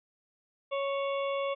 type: harmonic tone with a mistuned harmonic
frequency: 554 Hz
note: C#5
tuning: 1 cent flat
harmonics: 1 / 2 / 4 / 5 / 6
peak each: -30 / -36 / -42 / -44 / -46 dBFS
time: 0.71-1.55 s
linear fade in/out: 20 ms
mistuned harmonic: 6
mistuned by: +55 cents
effects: none